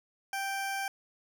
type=tone; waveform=20% pulse; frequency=784 Hz; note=G5; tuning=in tune; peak=-27 dBFS; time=0.33-0.88 s; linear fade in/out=2 ms; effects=none